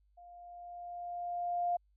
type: tone with level ramp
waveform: sine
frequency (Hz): 702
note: F5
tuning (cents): +9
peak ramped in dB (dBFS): -52 to -28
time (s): 0.17-1.77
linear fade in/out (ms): 10
effects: added 50 Hz sine -67 dBFS peak until 1.96 s